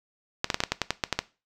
clicks, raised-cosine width 0.2 ms, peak -6 dBFS, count 11, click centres 0.444 / 0.502 / 0.544 / 0.604 / 0.637 / 0.72 / 0.817 / 0.906 / 1.038 / 1.127 / 1.19 s, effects noise-tail reverb RT60 0.3 s tail -18 dB re dry

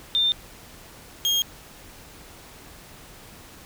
sine / 35% pulse tone pair in turn, 3603 / 3242 Hz, A7 / G#7, +40 / -42 cents, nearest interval major second, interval 182 cents, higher first, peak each -18 dBFS, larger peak neither, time 0.15-0.32 / 1.25-1.42 s, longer neither, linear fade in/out 0 ms, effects pink hiss -46 dBFS RMS until 3.65 s

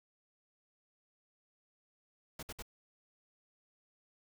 pink noise bursts, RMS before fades -44 dBFS, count 3, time 2.39-2.624 s, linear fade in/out 5 ms, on 38 ms, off 60 ms, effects none

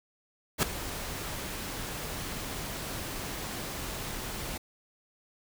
pink noise with ADSR envelope, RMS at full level -23 dBFS, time 0.58-4.58 s, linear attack 49 ms, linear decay 3 ms, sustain -14 dB, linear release 8 ms, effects none

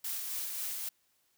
blue noise with tremolo, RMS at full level -36 dBFS, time 0.04-0.89 s, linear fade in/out 5 ms, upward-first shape sine, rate 3.7 Hz, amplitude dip 30%, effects white hiss -73 dBFS RMS until 1.37 s

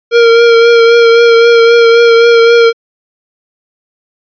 square tone with vibrato, 465.1 Hz, A#4, 4 cents flat, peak -3 dBFS, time 0.11-2.73 s, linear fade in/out 50 ms, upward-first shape triangle, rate 3.8 Hz, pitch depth 26 cents each way, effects resampled to 11025 Hz

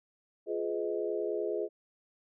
sine chord, F half-diminished seventh, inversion none, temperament just, 349.2 / 419.1 / 502.9 / 628.6 Hz, F4 / Ab4 / Cb5 / Eb5, 0 / +16 / +31 / +18 cents, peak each -36 / -33 / -39 / -38 dBFS, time 0.46-1.69 s, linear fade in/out 50 ms, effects none

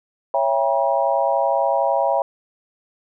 sine chord, C# diminished seventh, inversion none, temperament just, 554.4 / 665.2 / 798.3 / 957.9 Hz, C#5 / E5 / G5 / Bb5, 0 / +16 / +31 / +47 cents, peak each -21 / -21 / -22 / -23 dBFS, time 0.34-2.22 s, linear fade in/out 2 ms, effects none

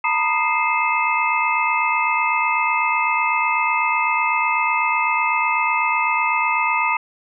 sine tone cluster, 907 / 975 / 1234 / 2107 / 2605 Hz, A#5 / B5 / D#6 / C7 / E7, -48 / -23 / -15 / +12 / -21 cents, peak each -23 dBFS, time 0.04-6.97 s, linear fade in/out 5 ms, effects none

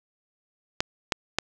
clicks, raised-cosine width 0.2 ms, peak -5 dBFS, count 3, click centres 0.805 / 1.122 / 1.386 s, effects none

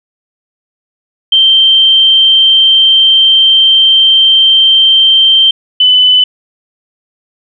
sine tone pair in turn, 3136 / 3008 Hz, G7 / F#7, 0 / +28 cents, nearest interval minor second, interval 72 cents, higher first, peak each -3 dBFS, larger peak neither, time 1.32-5.51 / 5.8-6.24 s, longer first, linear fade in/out 5 ms, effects none

